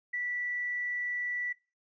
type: tone with hard clipping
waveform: triangle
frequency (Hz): 1961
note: B6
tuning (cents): -13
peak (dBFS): -31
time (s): 0.13-1.53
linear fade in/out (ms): 10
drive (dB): 3
effects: noise-tail reverb RT60 0.3 s tail -20 dB re dry + resampled to 16000 Hz